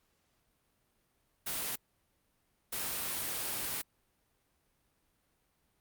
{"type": "noise bursts at uneven times", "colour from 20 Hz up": "white", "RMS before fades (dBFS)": -36, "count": 2, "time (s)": [[1.46, 1.76], [2.72, 3.82]], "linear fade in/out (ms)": 10, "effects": ["pink hiss -75 dBFS RMS until 5.8 s", "Opus 48 kbps"]}